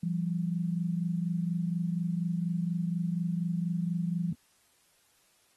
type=tone pair together; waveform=sine; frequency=169.1 / 193.27 Hz; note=E3 / G3; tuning=+44 / -24 cents; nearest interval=major second; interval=232 cents; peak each=-29 / -34 dBFS; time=0.03-4.33 s; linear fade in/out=5 ms; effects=white hiss -67 dBFS RMS until 5.56 s + AAC 32 kbps